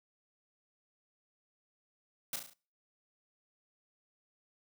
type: noise with echo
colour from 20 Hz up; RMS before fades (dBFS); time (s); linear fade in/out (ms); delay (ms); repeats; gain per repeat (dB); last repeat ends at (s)
white; -36; 2.33-2.36; 2; 35; 5; -5; 2.535
effects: noise-tail reverb RT60 0.4 s tail -24 dB re dry